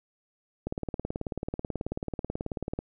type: click train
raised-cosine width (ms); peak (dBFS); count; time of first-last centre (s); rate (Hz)
2; -18; 40; 0.67-2.79; 18.4
effects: none